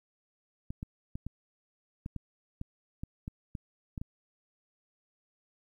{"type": "clicks", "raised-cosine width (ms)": 5, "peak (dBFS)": -25, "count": 12, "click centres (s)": [0.705, 0.829, 1.155, 1.266, 2.061, 2.163, 2.614, 3.035, 3.279, 3.552, 3.978, 4.015], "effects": ["11-bit"]}